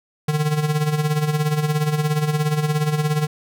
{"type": "tone with tremolo", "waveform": "square", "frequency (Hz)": 151.4, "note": "D#3", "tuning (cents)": -47, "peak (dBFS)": -16, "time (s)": [0.28, 3.27], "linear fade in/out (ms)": 5, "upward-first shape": "sine", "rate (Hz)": 17, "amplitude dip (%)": 65, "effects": []}